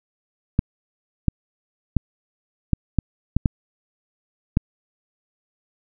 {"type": "clicks", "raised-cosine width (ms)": 5, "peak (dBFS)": -4, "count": 8, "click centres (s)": [0.591, 1.283, 1.967, 2.733, 2.987, 3.366, 3.458, 4.571], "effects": []}